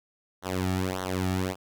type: tone with flanger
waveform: sawtooth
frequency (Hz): 93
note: F#2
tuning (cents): +9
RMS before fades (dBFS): -29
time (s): 0.42-1.56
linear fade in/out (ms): 50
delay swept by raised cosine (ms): 0.4 to 2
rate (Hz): 1.7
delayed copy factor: -1
effects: none